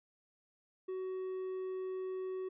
triangle tone, 374.4 Hz, F#4, 20 cents sharp, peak -35 dBFS, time 0.88-2.49 s, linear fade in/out 10 ms, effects resampled to 8000 Hz

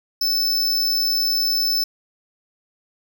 square tone, 5270 Hz, E8, 1 cent flat, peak -18 dBFS, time 0.21-1.84 s, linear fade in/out 5 ms, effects 9-bit

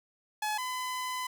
sawtooth tone pair in turn, 850 / 1010.8 Hz, G#5 / B5, +40 / +40 cents, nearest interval minor third, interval 300 cents, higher second, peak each -26 / -29 dBFS, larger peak first, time 0.42-0.58 / 0.58-1.27 s, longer second, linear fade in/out 5 ms, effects none

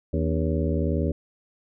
harmonic tone with a mistuned harmonic, 79.9 Hz, D#2, 47 cents sharp, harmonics 1 / 2 / 3 / 4 / 5 / 6 / 7, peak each -25 / -28 / -30 / -31 / -32 / -33 / -33 dBFS, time 0.13-1.12 s, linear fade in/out 5 ms, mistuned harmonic 4, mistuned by -100 cents, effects none

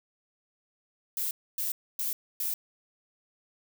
violet noise bursts, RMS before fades -31 dBFS, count 4, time 1.17-2.54 s, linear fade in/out 2 ms, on 140 ms, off 270 ms, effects none

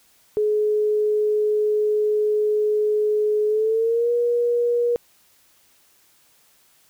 sine tone with pitch glide, 423.4 to 478 Hz, G#4 to A#4, +33 to +43 cents, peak -17 dBFS, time 0.37-4.96 s, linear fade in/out 0 ms, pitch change +210 cents, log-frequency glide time 3.47-4.11 s, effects white hiss -58 dBFS RMS until 6.89 s

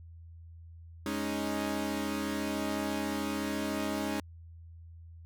sawtooth chord, Ab suspended fourth, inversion none, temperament equal, 207.7 / 277.2 / 311.1 Hz, Ab3 / Db4 / Eb4, 0 / 0 / 0 cents, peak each -32 dBFS, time 1.06-4.2 s, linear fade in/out 2 ms, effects added 83 Hz sine -47 dBFS peak until 5.25 s

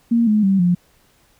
sine tone with pitch steps, 233.1 / 212.5 / 193.76 / 176.66 Hz, A#3 / G#3 / G3 / F3, 0 / +40 / -20 / +20 cents, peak -12 dBFS, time 0.11-0.75 s, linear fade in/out 10 ms, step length 160 ms, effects pink hiss -57 dBFS RMS until 1.39 s

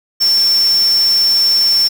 sine tone in noise, 5410 Hz, E8, 44 cents sharp, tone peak -9 dBFS, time 0.2-1.89 s, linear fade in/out 20 ms, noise white, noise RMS -27 dBFS, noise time 0.2-1.89 s, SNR +15 dB, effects none

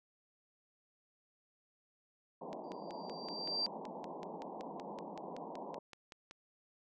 white band-pass noise, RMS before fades -46 dBFS, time 2.41-5.79 s, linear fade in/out 5 ms, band 160 to 1000 Hz, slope 96 dB/octave
click train, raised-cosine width 0.2 ms, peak -33 dBFS, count 21, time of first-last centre 2.53-6.311 s, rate 5.29 Hz
sine tone with exponential growth, 4699 Hz, D8, in tune, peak -31 dBFS, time 2.64-3.66 s, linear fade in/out 1 ms, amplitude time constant 220 ms
effects none

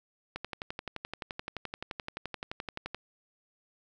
click train, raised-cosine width 0.3 ms, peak -20 dBFS, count 31, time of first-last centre 0.36-2.946 s, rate 11.6 Hz, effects none

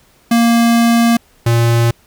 square tone pair in turn, 233.1 / 117.02 Hz, A#3 / A#2, 0 / +7 cents, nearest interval octave, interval 1193 cents, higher first, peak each -9 / -10 dBFS, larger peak first, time 0.31-1.17 / 1.46-1.91 s, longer first, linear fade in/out 5 ms, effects pink hiss -51 dBFS RMS until 2.06 s

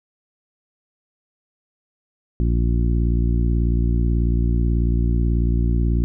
harmonic tone, 58.27 Hz, A#1, in tune, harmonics 1 / 2 / 3 / 4 / 5 / 6, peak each -17 / -23 / -27 / -29 / -31 / -33 dBFS, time 2.4-6.04 s, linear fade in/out 0 ms, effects none

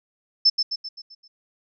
sine tone with echo, 5274 Hz, E8, in tune, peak -12 dBFS, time 0.45-0.5 s, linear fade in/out 10 ms, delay 130 ms, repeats 6, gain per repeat -6 dB, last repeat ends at 1.28 s, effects none

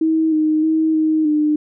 sine tone with pitch steps, 319.5 / 310 / 317.5 / 313.4 / 301.8 Hz, D#4 / D#4 / D#4 / D#4 / D4, +46 / -6 / +35 / +13 / +47 cents, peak -13 dBFS, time 0.01-1.56 s, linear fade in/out 5 ms, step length 310 ms, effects none

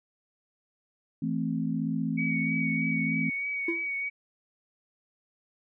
sine chord, A minor, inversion second, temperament equal, 164.81 / 220 / 261.6 Hz, E3 / A3 / C4, 0 / 0 / 0 cents, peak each -31 dBFS, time 1.22-3.3 s, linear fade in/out 5 ms
sine tone with vibrato, 2251 Hz, C#7, 26 cents sharp, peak -29 dBFS, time 2.17-4.1 s, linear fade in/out 20 ms, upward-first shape triangle, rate 3.2 Hz, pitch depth 26 cents each way
triangle tone with exponential decay, 336.7 Hz, E4, 37 cents sharp, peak -22 dBFS, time 3.68-3.89 s, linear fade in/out 5 ms, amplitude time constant 44 ms
effects none

